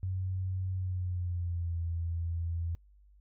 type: tone with pitch glide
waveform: sine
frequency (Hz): 93.3 to 84.09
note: F#2 to E2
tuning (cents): +15 to +35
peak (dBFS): -31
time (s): 0.03-2.75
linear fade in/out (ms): 0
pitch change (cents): -180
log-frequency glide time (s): 0.75-1.79
effects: noise-tail reverb RT60 0.1 s tail -24 dB re dry + added 50 Hz sine -57 dBFS peak until 3.2 s